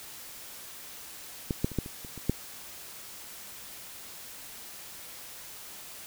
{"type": "clicks", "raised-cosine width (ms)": 3, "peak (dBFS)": [-15, -12, -27, -14, -27, -30, -29, -11], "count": 8, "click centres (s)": [1.508, 1.645, 1.717, 1.787, 1.861, 2.048, 2.177, 2.296], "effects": ["white hiss -45 dBFS RMS until 6.06 s"]}